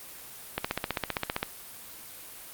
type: click train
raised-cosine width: 0.3 ms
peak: -11 dBFS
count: 14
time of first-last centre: 0.58-1.43 s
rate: 15.3 Hz
effects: white hiss -45 dBFS RMS until 2.53 s + Opus 32 kbps